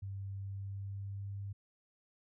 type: tone with pitch glide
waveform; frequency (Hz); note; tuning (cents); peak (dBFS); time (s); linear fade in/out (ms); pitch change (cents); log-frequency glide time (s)
sine; 98 to 99.6; G2 to G2; 0 to +28; -39; 0.02-1.53; 10; +28; 0.37-1.4
effects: none